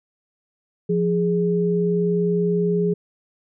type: tone pair together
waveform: sine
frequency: 174.61 / 415.3 Hz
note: F3 / G#4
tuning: 0 / 0 cents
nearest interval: octave + minor third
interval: 1500 cents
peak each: -20 dBFS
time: 0.89-2.94 s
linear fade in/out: 10 ms
effects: none